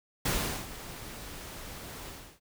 pink noise with ADSR envelope, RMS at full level -28 dBFS, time 0.25-2.4 s, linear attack 8 ms, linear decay 400 ms, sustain -15 dB, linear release 310 ms, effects none

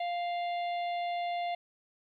harmonic tone, 698.5 Hz, F5, in tune, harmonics 1 / 3 / 4 / 5 / 6, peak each -31 / -43 / -49 / -48 / -55 dBFS, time 0-1.55 s, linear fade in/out 5 ms, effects 12-bit

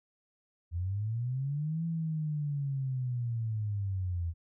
sine linear two-way sweep, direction up then down, 82 to 167.1 to 82 Hz, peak -30 dBFS, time 0.71-4.34 s, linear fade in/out 50 ms, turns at 1.85 s, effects none

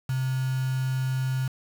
sine tone with quantisation, 130.6 Hz, C3, 3 cents flat, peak -24 dBFS, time 0.09-1.48 s, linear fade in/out 5 ms, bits 6, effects none

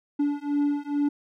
triangle beating tone pair, 287.9 / 290.2 Hz, D4 / D4, -34 / -21 cents, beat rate 2.3 Hz, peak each -24 dBFS, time 0.19-1.09 s, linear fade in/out 10 ms, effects none

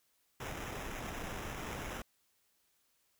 pink noise with sample-and-hold, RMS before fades -42 dBFS, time 0.4-2.02 s, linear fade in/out 5 ms, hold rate 4410 Hz, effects white hiss -75 dBFS RMS until 3.19 s

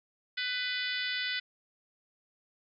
harmonic tone with a mistuned harmonic, 498.9 Hz, B4, 17 cents sharp, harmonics 3 / 4 / 5 / 6 / 7 / 8 / 9 / 10, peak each -37 / -36 / -42 / -40 / -38 / -42 / -42 / -45 dBFS, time 0.37-1.4 s, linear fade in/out 10 ms, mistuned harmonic 5, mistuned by -17 cents, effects none

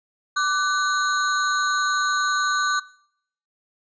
square ring-modulated tone, 1337 Hz, E6, 24 cents sharp, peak -17 dBFS, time 0.36-2.8 s, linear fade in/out 10 ms, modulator 165 Hz, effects noise-tail reverb RT60 0.7 s tail -22 dB re dry + resampled to 16000 Hz

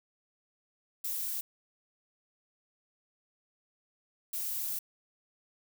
violet noise bursts at uneven times, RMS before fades -35 dBFS, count 2, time 1.04-1.41 / 4.33-4.79 s, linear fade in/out 5 ms, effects none

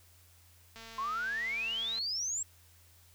click train, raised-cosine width 0.2 ms, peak -32 dBFS, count 278, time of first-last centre 0.76-1.986 s, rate 226 Hz
sine exponential sweep, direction up, 1046.5 to 7700 Hz, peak -32 dBFS, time 0.98-2.43 s, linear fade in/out 5 ms
effects added 86 Hz sine -61 dBFS peak until 3.14 s + white hiss -63 dBFS RMS until 3.14 s

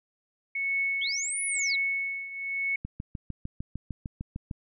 sine tone with tremolo, 2207 Hz, C#7, 8 cents flat, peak -24 dBFS, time 0.55-2.76 s, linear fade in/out 5 ms, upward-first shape triangle, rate 1 Hz, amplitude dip 80%
sine linear two-way sweep, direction up then down, 3000 to 10548 to 3682 Hz, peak -29 dBFS, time 1.01-1.76 s, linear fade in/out 10 ms, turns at 1.44 s
click train, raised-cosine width 5 ms, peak -22 dBFS, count 12, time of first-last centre 2.85-4.512 s, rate 6.62 Hz
effects none

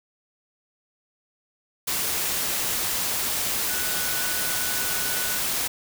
sine tone in noise, 1480 Hz, F#6, in tune, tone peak -34 dBFS, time 3.69-5.39 s, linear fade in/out 10 ms, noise white, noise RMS -26 dBFS, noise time 1.87-5.68 s, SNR -11 dB, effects none

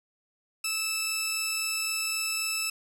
15% pulse tone pair together, 1296.6 / 2637 Hz, E6 / E7, -29 / 0 cents, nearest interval octave, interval 1229 cents, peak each -33 / -21 dBFS, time 0.64-2.7 s, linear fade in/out 5 ms, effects none

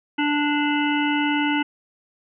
harmonic tone, 293.7 Hz, D4, in tune, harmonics 1 / 3 / 5 / 7 / 9 / 10, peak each -21 / -26 / -28 / -29 / -31 / -31 dBFS, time 0.18-1.63 s, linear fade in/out 10 ms, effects none

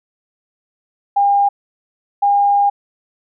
sine tone pair in turn, 805 / 808.4 Hz, G5 / G#5, +46 / -47 cents, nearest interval unison, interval 7 cents, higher second, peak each -10 dBFS, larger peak neither, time 1.16-1.49 / 2.22-2.7 s, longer second, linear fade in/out 10 ms, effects none

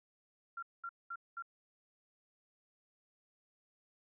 sine tone bursts, 1376 Hz, F6, 26 cents flat, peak -40 dBFS, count 4, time 0.57-1.424 s, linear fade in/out 5 ms, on 56 ms, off 210 ms, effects none

